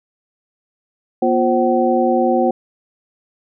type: tone cluster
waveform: sine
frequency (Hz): 241.2 / 351.5 / 528 / 757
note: B3 / F4 / C5 / F#5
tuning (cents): -41 / +11 / +16 / +39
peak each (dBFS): -18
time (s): 1.22-2.51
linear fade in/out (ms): 5
effects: none